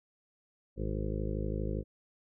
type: harmonic tone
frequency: 52.5 Hz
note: G#1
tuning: 19 cents sharp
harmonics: 1 / 2 / 3 / 4 / 6 / 7 / 8 / 9 / 10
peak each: -35 / -38 / -40 / -41 / -43 / -43 / -44 / -45 / -45 dBFS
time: 0.76-1.84 s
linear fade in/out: 50 ms
effects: none